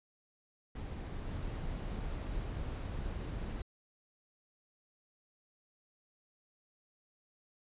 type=noise with level steps; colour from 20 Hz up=brown; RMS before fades=-41 / -39 dBFS; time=0.75-3.62 s; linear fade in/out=5 ms; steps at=1.27 s; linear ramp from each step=5 ms; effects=resampled to 8000 Hz